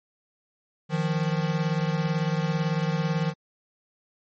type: beating tone pair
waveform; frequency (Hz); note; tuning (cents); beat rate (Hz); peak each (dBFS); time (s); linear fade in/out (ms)
square; 155.56 / 173.56; D#3 / F3; 0 / -10; 18; -26 / -28; 0.89-3.34; 50
effects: low-pass 5000 Hz 12 dB/octave + MP3 32 kbps

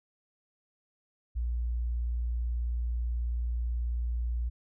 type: tone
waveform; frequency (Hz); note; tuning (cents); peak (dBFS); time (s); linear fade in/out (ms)
sine; 59.2; A#1; +27; -28; 1.35-4.5; 20
effects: none

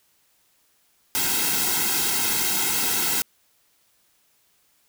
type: noise with comb filter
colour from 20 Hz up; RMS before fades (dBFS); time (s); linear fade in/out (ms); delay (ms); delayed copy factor
white; -23; 1.15-3.22; 0; 1.7; -0.95
effects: white hiss -64 dBFS RMS until 4.88 s

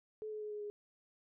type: tone with pitch steps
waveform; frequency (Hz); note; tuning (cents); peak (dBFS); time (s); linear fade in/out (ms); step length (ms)
sine; 431.2 / 427 / 422.8 / 418.7 / 414.6; A4 / G#4 / G#4 / G#4 / G#4; -35 / +48 / +31 / +14 / -3; -40; 0.22-0.7; 0; 96
effects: none

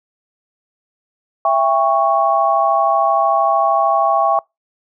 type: chord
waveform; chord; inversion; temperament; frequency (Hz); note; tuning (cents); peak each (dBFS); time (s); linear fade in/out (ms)
sine; C# diminished; first; just; 665.2 / 798.3 / 1108.7; E5 / G5 / C#6; +16 / +31 / 0; -16; 1.45-4.39; 2
effects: noise-tail reverb RT60 0.2 s tail -26 dB re dry

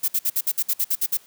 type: noise bursts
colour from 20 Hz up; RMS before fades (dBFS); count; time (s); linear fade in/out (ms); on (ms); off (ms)
violet; -21; 11; 0.03-1.173; 10; 53; 56
effects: white hiss -53 dBFS RMS until 1.26 s + high-pass 80 Hz 12 dB/octave

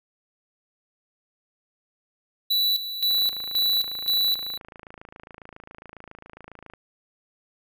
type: tone with tremolo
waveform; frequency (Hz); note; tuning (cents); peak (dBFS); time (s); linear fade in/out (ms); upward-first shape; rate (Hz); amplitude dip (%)
square; 3951; B7; 0; -20; 2.5-4.58; 10; square; 1.9; 70
type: click train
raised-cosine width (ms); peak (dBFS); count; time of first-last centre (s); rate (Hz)
0.5; -27; 100; 3.11-6.736; 27.3
effects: none

